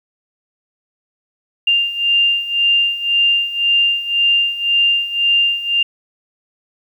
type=beating tone pair; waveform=sine; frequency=2794 / 2795.9 Hz; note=F7 / F7; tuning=0 / +1 cents; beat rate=1.9 Hz; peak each=-18 / -14 dBFS; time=1.67-5.83 s; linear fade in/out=5 ms; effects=8-bit